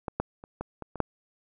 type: clicks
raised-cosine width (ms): 1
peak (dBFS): -17 / -12 / -30 / -19 / -23 / -24 / -8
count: 7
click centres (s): 0.082 / 0.2 / 0.439 / 0.61 / 0.823 / 0.957 / 1.003
effects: none